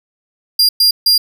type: tone bursts at uneven times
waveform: 45% pulse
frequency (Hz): 4800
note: D8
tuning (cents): +37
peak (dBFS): -7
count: 3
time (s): 0.59-0.69 / 0.8-0.91 / 1.06-1.18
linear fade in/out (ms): 5
effects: none